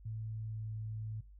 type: tone with pitch glide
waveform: sine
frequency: 110 to 108.99 Hz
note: A2 to A2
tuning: 0 to -16 cents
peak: -38 dBFS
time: 0.05-1.21 s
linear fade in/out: 10 ms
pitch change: -16 cents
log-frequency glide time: 0.23-0.73 s
effects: noise-tail reverb RT60 0.3 s tail -24 dB re dry + added 50 Hz sine -53 dBFS peak until 1.39 s